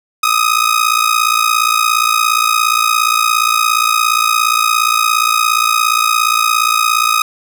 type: ring-modulated tone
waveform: sawtooth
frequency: 1254 Hz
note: D#6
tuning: 13 cents sharp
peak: -4 dBFS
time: 0.23-7.22 s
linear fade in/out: 2 ms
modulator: 28.6 Hz
effects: none